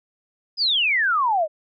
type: exponential sweep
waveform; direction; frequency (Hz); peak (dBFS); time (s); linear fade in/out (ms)
sine; down; 5100 to 587.3; -17; 0.57-1.48; 50
effects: none